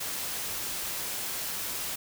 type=noise; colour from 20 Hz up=white; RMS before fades=-34 dBFS; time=0-1.96 s; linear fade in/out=10 ms; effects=none